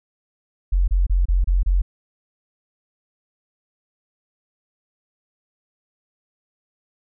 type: tone bursts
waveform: sine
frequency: 44.79 Hz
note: F1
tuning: 44 cents sharp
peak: -14 dBFS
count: 6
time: 0.72-1.82 s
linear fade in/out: 10 ms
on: 160 ms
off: 28 ms
effects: none